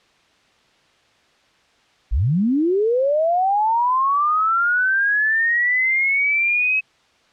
sine linear sweep, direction up, 39.94 to 2570 Hz, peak -15 dBFS, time 2.11-6.81 s, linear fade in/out 20 ms, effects white hiss -57 dBFS RMS until 7.32 s + low-pass 4000 Hz 12 dB/octave

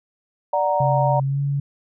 sine chord, D augmented, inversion none, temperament equal, 587.3 / 740 / 932.3 Hz, D5 / F#5 / A#5, 0 / 0 / 0 cents, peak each -21 / -23 / -21 dBFS, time 0.53-1.2 s, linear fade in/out 5 ms
sine tone with pitch glide, 135.7 to 140.97 Hz, C#3 to C#3, -36 to +29 cents, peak -19 dBFS, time 0.8-1.6 s, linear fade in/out 5 ms, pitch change +65 cents, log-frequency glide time 1.24-1.4 s
effects none

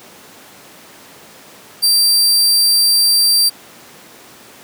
sawtooth tone, 4700 Hz, D8, 1 cent sharp, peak -7 dBFS, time 1.82-3.5 s, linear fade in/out 20 ms, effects pink hiss -40 dBFS RMS until 4.63 s + high-pass 200 Hz 12 dB/octave

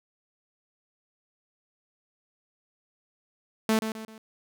sawtooth tone with echo, 220 Hz, A3, in tune, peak -17 dBFS, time 3.69-3.79 s, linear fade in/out 2 ms, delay 130 ms, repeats 3, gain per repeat -8 dB, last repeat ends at 4.18 s, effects none

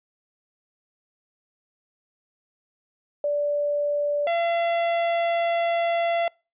sine / 45% pulse tone pair in turn, 583 / 679.7 Hz, D5 / F5, -13 / -47 cents, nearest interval minor third, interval 266 cents, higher second, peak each -21 dBFS, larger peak neither, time 3.24-4.27 / 4.27-6.28 s, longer second, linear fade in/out 2 ms, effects noise-tail reverb RT60 0.3 s tail -26 dB re dry + resampled to 8000 Hz

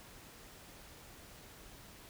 silence, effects pink hiss -55 dBFS RMS until 2.09 s

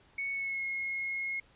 sine tone with pitch glide, 2217 to 2161 Hz, C#7 to C#7, 0 to -45 cents, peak -32 dBFS, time 0.18-1.4 s, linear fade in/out 5 ms, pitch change -45 cents, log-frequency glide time 0.32-0.64 s, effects pink hiss -63 dBFS RMS until 1.55 s + resampled to 8000 Hz

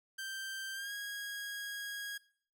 sawtooth tone with pitch glide, 1568 to 1644.1 Hz, G6 to G#6, 0 to -18 cents, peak -36 dBFS, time 0.18-2.18 s, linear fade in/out 10 ms, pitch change +82 cents, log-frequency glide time 0.73-0.92 s, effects noise-tail reverb RT60 0.5 s tail -19 dB re dry

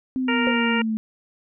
sine exponential sweep, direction down, 261.6 to 217.1 Hz, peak -21 dBFS, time 0.16-0.97 s, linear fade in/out 0 ms
harmonic tone, 466.2 Hz, A#4, in tune, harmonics 1 / 2 / 3 / 4 / 5 / 6, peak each -28 / -28 / -28 / -28 / -28 / -28 dBFS, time 0.28-0.82 s, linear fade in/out 5 ms
sine tone with exponential decay, 513 Hz, C5, 34 cents flat, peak -18 dBFS, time 0.47-0.6 s, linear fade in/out 0 ms, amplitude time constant 27 ms
effects none

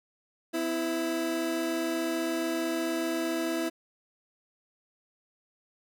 30% pulse tone pair together, 254.3 / 329.6 Hz, C4 / E4, -49 / 0 cents, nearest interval major third, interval 449 cents, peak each -33 / -26 dBFS, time 0.53-3.7 s, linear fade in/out 20 ms, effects none

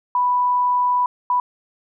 sine tone bursts at uneven times, 987.8 Hz, B5, in tune, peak -15 dBFS, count 2, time 0.15-1.06 / 1.3-1.4 s, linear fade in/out 2 ms, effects none

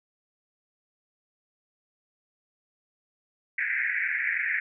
pink band-pass noise, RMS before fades -28 dBFS, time 3.58-4.6 s, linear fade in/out 5 ms, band 1600 to 2300 Hz, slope 96 dB/octave, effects none

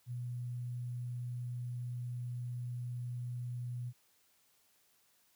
sine tone with sample-and-hold, 122.3 Hz, B2, 16 cents flat, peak -37 dBFS, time 0.06-3.93 s, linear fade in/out 50 ms, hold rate 11025 Hz, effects white hiss -71 dBFS RMS until 5.35 s + high-pass 60 Hz 12 dB/octave

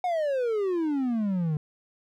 triangle exponential sweep, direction down, 740 to 147.5 Hz, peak -22 dBFS, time 0.04-1.57 s, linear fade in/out 2 ms, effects none

